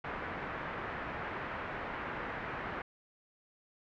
white low-pass noise, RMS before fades -40 dBFS, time 0.04-2.82 s, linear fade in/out 5 ms, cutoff 1900 Hz, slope 24 dB/octave, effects none

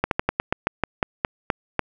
slowing click train, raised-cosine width 0.5 ms, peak -4 dBFS, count 12, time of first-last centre 0.04-1.793 s, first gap 72 ms, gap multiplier 1.15, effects none

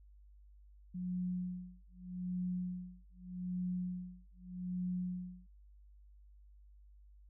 sine tone with tremolo, 180.7 Hz, F#3, 41 cents flat, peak -34 dBFS, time 0.94-5.47 s, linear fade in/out 10 ms, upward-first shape sine, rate 0.82 Hz, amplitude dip 100%, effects added 50 Hz sine -57 dBFS peak until 7.29 s

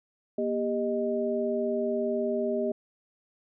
sine tone cluster, 238.8 / 398.7 / 620 Hz, A#3 / G4 / D#5, +42 / +29 / -6 cents, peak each -31 / -29 / -30 dBFS, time 0.38-2.72 s, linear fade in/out 5 ms, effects none

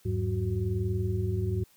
sine tone cluster, 82.3 / 103.2 / 187.6 / 369.9 Hz, E2 / G#2 / F#3 / F#4, -2 / -10 / +24 / 0 cents, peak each -33 / -28 / -37 / -34 dBFS, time 0.05-1.64 s, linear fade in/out 10 ms, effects white hiss -62 dBFS RMS until 1.76 s

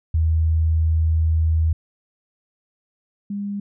sine tone pair in turn, 80.2 / 202.1 Hz, E2 / G#3, -47 / -47 cents, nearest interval octave + major third, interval 1600 cents, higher second, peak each -15 / -24 dBFS, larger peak first, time 0.14-1.73 / 3.3-3.6 s, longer first, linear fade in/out 5 ms, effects none

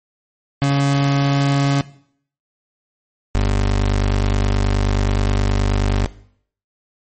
30% pulse tone pair in turn, 139.9 / 49.46 Hz, C#3 / G1, +16 / +16 cents, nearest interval octave + tritone, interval 1800 cents, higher first, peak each -11 dBFS, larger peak neither, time 0.62-1.81 / 3.35-6.06 s, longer second, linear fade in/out 0 ms, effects noise-tail reverb RT60 0.6 s tail -18 dB re dry + MP3 32 kbps

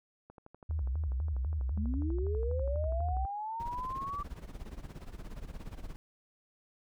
click train, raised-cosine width 1 ms, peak -37 dBFS, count 37, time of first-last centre 0.3-3.251 s, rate 12.2 Hz
sine tone with vibrato, 70.5 Hz, C#2, 30 cents sharp, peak -30 dBFS, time 0.69-3.26 s, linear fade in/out 10 ms, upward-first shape square, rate 3.9 Hz, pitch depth 170 cents each way
sine linear sweep, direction up, 196 to 1172 Hz, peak -35 dBFS, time 1.77-4.23 s, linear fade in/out 5 ms
brown noise with tremolo, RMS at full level -40 dBFS, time 3.6-5.96 s, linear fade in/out 0 ms, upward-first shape sine, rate 17 Hz, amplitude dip 80%
effects none

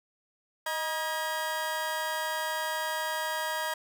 30% pulse tone cluster, 624 / 956 / 1632 Hz, D#5 / A#5 / G#6, +5 / +43 / -31 cents, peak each -33 / -30 / -33 dBFS, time 0.66-3.74 s, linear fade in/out 5 ms, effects none

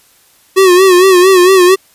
square tone with vibrato, 370 Hz, F#4, in tune, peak -4 dBFS, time 0.56-1.76 s, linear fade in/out 20 ms, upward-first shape sine, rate 4.4 Hz, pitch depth 80 cents each way, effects white hiss -48 dBFS RMS until 1.94 s + resampled to 32000 Hz

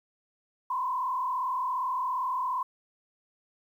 sine tone with frequency modulation, 1021 Hz, C6, 43 cents flat, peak -27 dBFS, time 0.7-2.63 s, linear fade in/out 5 ms, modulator 37.4 Hz, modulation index 1.3, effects 10-bit

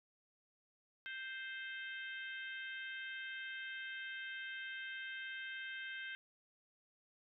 harmonic tone, 523.3 Hz, C5, in tune, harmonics 3 / 4 / 5 / 6 / 7, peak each -45 / -51 / -53 / -52 / -59 dBFS, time 1.06-6.15 s, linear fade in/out 0 ms, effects none

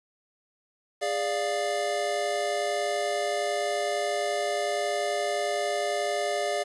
square chord, D diminished, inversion second, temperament equal with one note detuned, 410.8 / 587.3 / 698.5 Hz, Ab4 / D5 / F5, -19 / 0 / 0 cents, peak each -33 / -30 / -31 dBFS, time 1.01-6.64 s, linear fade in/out 20 ms, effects resampled to 24000 Hz + 9-bit

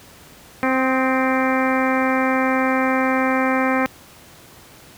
harmonic tone with a mistuned harmonic, 261.6 Hz, C4, in tune, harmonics 1 / 2 / 3 / 4 / 5 / 6 / 7 / 8 / 9, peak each -20 / -23 / -25 / -26 / -27 / -28 / -28 / -29 / -30 dBFS, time 0.63-3.86 s, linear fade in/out 0 ms, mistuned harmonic 5, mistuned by -36 cents, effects pink hiss -45 dBFS RMS until 4.97 s + high-pass 60 Hz 12 dB/octave

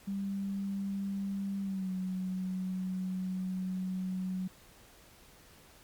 sine tone with pitch glide, 197 to 185.94 Hz, G3 to F#3, +9 to +9 cents, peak -32 dBFS, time 0.07-4.48 s, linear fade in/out 10 ms, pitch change -100 cents, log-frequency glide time 1.62-1.91 s, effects pink hiss -58 dBFS RMS until 5.83 s + MP3 96 kbps

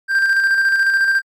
triangle tone with tremolo, 1581 Hz, G6, 14 cents sharp, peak -9 dBFS, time 0.08-1.22 s, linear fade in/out 50 ms, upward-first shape square, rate 14 Hz, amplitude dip 35%, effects MP3 96 kbps

